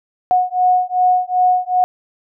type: beating tone pair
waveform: sine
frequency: 729 / 731.6 Hz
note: F#5 / F#5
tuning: -26 / -20 cents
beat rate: 2.6 Hz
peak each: -15 dBFS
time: 0.31-1.84 s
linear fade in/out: 0 ms
effects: none